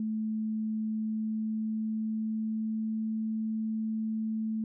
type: tone with pitch glide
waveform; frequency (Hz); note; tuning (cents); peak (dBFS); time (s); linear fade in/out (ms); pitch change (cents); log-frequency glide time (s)
sine; 217.9 to 219.8; A3 to A3; -17 to -2; -29; 0-4.64; 2; +15; 0.88-3.09
effects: none